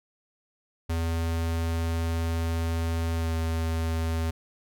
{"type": "tone with pitch glide", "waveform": "square", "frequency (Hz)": [82.7, 81.66], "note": ["E2", "E2"], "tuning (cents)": [6, -16], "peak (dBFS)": -26, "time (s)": [0.89, 4.31], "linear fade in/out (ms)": 10, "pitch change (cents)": -22, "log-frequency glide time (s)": [3.15, 3.33], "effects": []}